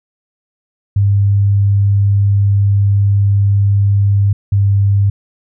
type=tone pair in turn; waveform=sine; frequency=100.3 / 99.88 Hz; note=G2 / G2; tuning=+40 / +33 cents; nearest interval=unison; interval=7 cents; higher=first; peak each=-8 dBFS; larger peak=neither; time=0.96-4.33 / 4.52-5.1 s; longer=first; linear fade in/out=5 ms; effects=none